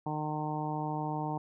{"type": "harmonic tone", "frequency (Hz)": 152.3, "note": "D#3", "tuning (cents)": -37, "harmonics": [1, 2, 3, 4, 5, 6, 7], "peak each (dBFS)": [-36, -38, -44, -45, -38, -38, -47], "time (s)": [0.06, 1.38], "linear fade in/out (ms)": 5, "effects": []}